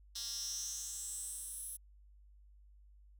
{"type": "tone with high-pass filter sweep", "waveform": "10% pulse", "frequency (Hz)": 233.1, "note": "A#3", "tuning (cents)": 0, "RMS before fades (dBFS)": -43, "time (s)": [0.15, 1.77], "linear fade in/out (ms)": 10, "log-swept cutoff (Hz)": [4700, 11000], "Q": 5.1, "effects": ["added 50 Hz sine -58 dBFS peak until 3.19 s"]}